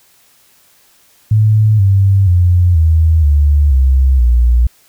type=tone with pitch steps; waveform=sine; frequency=107.8 / 97.72 / 88.58 / 80.29 / 72.78 / 65.98 / 59.81 Hz; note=A2 / G2 / F2 / E2 / D2 / C2 / A#1; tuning=-35 / -5 / +25 / -45 / -15 / +15 / +45 cents; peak=-6 dBFS; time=1.31-4.67 s; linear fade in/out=5 ms; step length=480 ms; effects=white hiss -50 dBFS RMS until 4.88 s